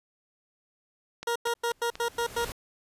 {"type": "click train", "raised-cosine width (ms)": 0.2, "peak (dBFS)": -21, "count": 4, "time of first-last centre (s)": [1.23, 1.955], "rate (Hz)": 4.14}
{"type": "tone bursts", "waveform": "20% pulse", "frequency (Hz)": 470.5, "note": "A#4", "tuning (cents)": 16, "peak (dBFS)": -21, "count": 7, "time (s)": [1.27, 2.449], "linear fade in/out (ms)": 5, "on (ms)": 87, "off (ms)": 95}
{"type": "noise with exponential growth", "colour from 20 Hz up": "pink", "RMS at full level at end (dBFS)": -36, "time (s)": [1.55, 2.52], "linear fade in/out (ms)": 1, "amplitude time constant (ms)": 210}
{"effects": ["resampled to 32000 Hz"]}